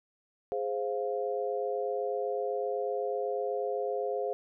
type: chord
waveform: sine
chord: F minor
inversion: first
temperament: equal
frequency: 415.3 / 523.3 / 698.5 Hz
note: Ab4 / C5 / F5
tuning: 0 / 0 / 0 cents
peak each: -33 / -33 / -36 dBFS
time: 0.52-4.33 s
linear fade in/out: 0 ms
effects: none